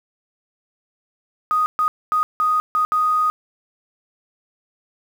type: tone bursts at uneven times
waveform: sine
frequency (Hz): 1244.5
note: D#6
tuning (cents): 0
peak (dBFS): -15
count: 6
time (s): 1.51-1.66 / 1.79-1.88 / 2.12-2.23 / 2.4-2.6 / 2.75-2.85 / 2.92-3.3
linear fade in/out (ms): 0
effects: 7-bit